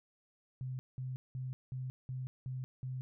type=tone bursts; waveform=sine; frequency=128.9 Hz; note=C3; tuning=26 cents flat; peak=-37 dBFS; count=7; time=0.61-3.01 s; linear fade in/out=0 ms; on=180 ms; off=190 ms; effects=none